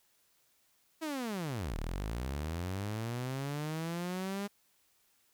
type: linear two-way sweep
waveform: sawtooth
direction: down then up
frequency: 328.1 to 34.65 to 204.1 Hz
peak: -31 dBFS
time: 1.01-4.48 s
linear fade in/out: 20 ms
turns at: 1.77 s
effects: white hiss -71 dBFS RMS until 5.33 s